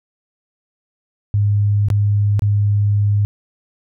sine tone with dropouts, 102.7 Hz, G#2, 19 cents flat, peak -12 dBFS, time 1.34-3.25 s, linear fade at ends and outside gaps 0 ms, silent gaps 1.885-1.902 / 2.394-2.421 s, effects none

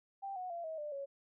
sine tone with pitch steps, 786 / 733.4 / 684.3 / 638.4 / 595.7 / 555.8 Hz, G5 / F#5 / F5 / D#5 / D5 / C#5, +4 / -15 / -35 / +44 / +24 / +4 cents, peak -39 dBFS, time 0.22-1.06 s, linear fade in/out 20 ms, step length 140 ms, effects none

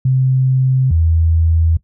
sine tone pair in turn, 130.6 / 81.8 Hz, C3 / E2, -3 / -13 cents, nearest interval minor sixth, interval 810 cents, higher first, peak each -10 dBFS, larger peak neither, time 0.05-0.91 / 0.91-1.77 s, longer neither, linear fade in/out 5 ms, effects noise-tail reverb RT60 0.1 s tail -17 dB re dry

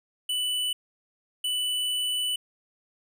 square tone pair in turn, 2979 / 2979 Hz, F#7 / F#7, +11 / +11 cents, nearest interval unison, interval 0 cents, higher neither, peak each -26 dBFS, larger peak neither, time 0.29-0.73 / 1.44-2.36 s, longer second, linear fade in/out 5 ms, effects none

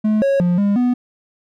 triangle tone with pitch steps, 214.5 / 550 / 176.3 / 202.2 / 246.9 Hz, A3 / C#5 / F3 / G#3 / B3, -44 / -14 / +17 / -46 / 0 cents, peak -11 dBFS, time 0.04-0.94 s, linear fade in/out 10 ms, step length 180 ms, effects none

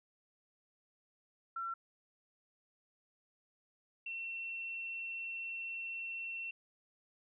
sine tone pair in turn, 1354 / 2708 Hz, E6 / E7, +46 / +46 cents, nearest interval octave, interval 1200 cents, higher second, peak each -37 / -39 dBFS, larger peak first, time 1.56-1.74 / 4.06-6.51 s, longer second, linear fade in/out 5 ms, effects none

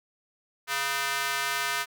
square tone with high-pass filter, 138.59 Hz, C#3, in tune, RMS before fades -29 dBFS, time 0.67-1.86 s, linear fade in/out 50 ms, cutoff 1400 Hz, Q 1.3, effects none

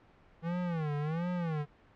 square tone with vibrato, 161.7 Hz, E3, 33 cents flat, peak -32 dBFS, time 0.42-1.66 s, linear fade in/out 50 ms, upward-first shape sine, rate 1.4 Hz, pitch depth 180 cents each way, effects pink hiss -61 dBFS RMS until 1.95 s + low-pass 2000 Hz 12 dB/octave

